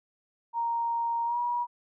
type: tone with pitch glide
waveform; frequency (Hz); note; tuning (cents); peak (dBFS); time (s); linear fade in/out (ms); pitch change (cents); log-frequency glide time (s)
sine; 932.3 to 962.4; A#5 to B5; 0 to -45; -26; 0.53-1.67; 50; +55; 1.25-1.38
effects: none